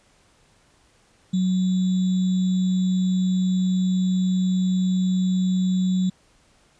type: tone with sample-and-hold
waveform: sine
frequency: 185 Hz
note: F#3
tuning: in tune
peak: -18 dBFS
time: 1.33-6.1 s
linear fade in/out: 10 ms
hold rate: 3675 Hz
effects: pink hiss -59 dBFS RMS until 6.79 s + resampled to 22050 Hz